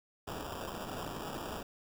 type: noise with sample-and-hold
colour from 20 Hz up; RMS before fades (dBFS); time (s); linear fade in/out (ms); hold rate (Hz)
violet; -41; 0.27-1.63; 5; 2100
effects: none